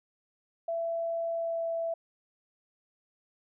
sine tone with pitch glide, 668 to 664.2 Hz, E5 to E5, +23 to +13 cents, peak -29 dBFS, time 0.68-1.94 s, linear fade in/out 5 ms, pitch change -10 cents, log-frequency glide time 1.33-1.66 s, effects none

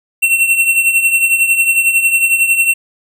square tone with tremolo, 2714 Hz, E7, 50 cents sharp, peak -7 dBFS, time 0.22-2.74 s, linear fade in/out 10 ms, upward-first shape triangle, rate 11 Hz, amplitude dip 70%, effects none

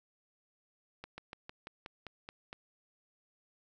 slowing click train, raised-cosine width 0.3 ms, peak -28 dBFS, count 9, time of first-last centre 1.04-2.529 s, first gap 140 ms, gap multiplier 1.08, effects none

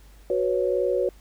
sine chord, F# suspended fourth, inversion none, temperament just, 370 / 493.3 / 555 Hz, F#4 / B4 / C#5, 0 / -2 / +2 cents, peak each -25 dBFS, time 0.3-1.09 s, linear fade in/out 2 ms, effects added 50 Hz sine -48 dBFS peak until 1.2 s + pink hiss -57 dBFS RMS until 1.2 s

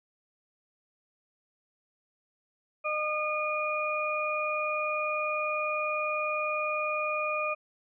harmonic tone, 610 Hz, D#5, 34 cents flat, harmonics 1 / 2 / 4, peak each -32 / -32 / -32 dBFS, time 2.84-7.55 s, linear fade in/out 20 ms, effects none

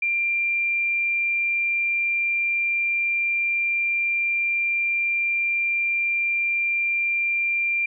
sine tone, 2378 Hz, D7, 21 cents sharp, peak -20 dBFS, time 0.02-7.86 s, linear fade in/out 5 ms, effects none

